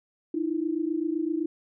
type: tone pair together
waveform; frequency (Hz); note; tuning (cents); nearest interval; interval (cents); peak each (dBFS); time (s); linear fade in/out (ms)
sine; 307.5 / 335.3; D#4 / E4; -20 / +30; minor second; 150; -28; 0.34-1.46; 5
effects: none